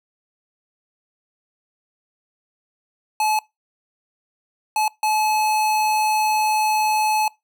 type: tone bursts at uneven times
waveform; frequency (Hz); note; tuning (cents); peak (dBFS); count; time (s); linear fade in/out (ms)
square; 859; A5; -42; -18; 3; 3.2-3.39 / 4.76-4.88 / 5.03-7.28; 2
effects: noise-tail reverb RT60 0.2 s tail -23 dB re dry